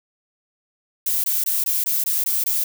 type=noise bursts; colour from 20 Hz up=violet; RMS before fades=-21 dBFS; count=8; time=1.06-2.64 s; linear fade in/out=5 ms; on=180 ms; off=20 ms; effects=none